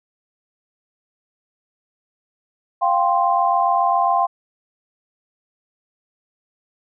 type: chord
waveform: sine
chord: F suspended second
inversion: none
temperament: just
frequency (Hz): 698.5 / 785.8 / 1047.7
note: F5 / G5 / C6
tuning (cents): 0 / +4 / +2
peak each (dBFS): -19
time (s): 2.81-4.27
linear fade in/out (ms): 20
effects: none